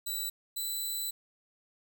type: tone pair in turn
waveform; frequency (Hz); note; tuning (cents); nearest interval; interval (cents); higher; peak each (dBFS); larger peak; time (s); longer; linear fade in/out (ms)
10% pulse; 3951 / 3992; B7 / B7; 0 / +18; unison; 18; second; -25; neither; 0.06-0.3 / 0.56-1.11; second; 10
effects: none